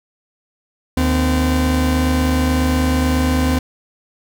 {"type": "tone pair together", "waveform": "40% pulse", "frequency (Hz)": [76.5, 256.8], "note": ["D#2", "C4"], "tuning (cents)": [-29, -32], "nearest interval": "octave + major sixth", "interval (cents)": 2097, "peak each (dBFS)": -16, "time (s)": [0.97, 3.59], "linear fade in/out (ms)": 5, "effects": []}